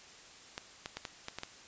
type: clicks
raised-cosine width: 0.2 ms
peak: -21 dBFS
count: 7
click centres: 0.579 / 0.859 / 0.97 / 1.052 / 1.284 / 1.386 / 1.434 s
effects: white hiss -54 dBFS RMS until 1.67 s + resampled to 16000 Hz